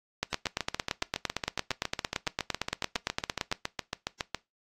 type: two click trains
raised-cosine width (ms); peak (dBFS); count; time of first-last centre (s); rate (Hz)
0.2; -10 / -12; 30 / 30; 0.23-3.525 / 0.33-4.347; 8.8 / 7.22
effects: noise-tail reverb RT60 0.2 s tail -21 dB re dry + AAC 48 kbps